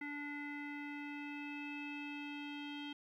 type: tone with low-pass filter sweep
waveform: square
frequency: 290 Hz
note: D4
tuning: 22 cents flat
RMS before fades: -45 dBFS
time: 0.01-2.93 s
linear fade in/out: 5 ms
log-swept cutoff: 2000 to 3100 Hz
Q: 7.1
effects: 13-bit